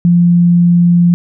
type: tone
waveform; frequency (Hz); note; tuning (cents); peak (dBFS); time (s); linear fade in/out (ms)
sine; 173.6; F3; -10; -5; 0.05-1.14; 0
effects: none